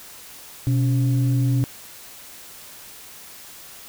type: tone pair together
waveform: sine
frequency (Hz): 125.38 / 281.3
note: B2 / C#4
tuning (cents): +27 / +26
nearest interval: octave + major second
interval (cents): 1399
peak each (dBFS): -16 / -24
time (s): 0.67-1.64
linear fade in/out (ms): 0
effects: tanh soft clip ceiling -12 dBFS + white hiss -42 dBFS RMS until 3.88 s